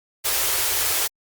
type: band-stop noise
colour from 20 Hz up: white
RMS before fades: -22 dBFS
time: 0.24-1.08 s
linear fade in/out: 20 ms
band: 110 to 330 Hz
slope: 48 dB/octave
effects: Opus 48 kbps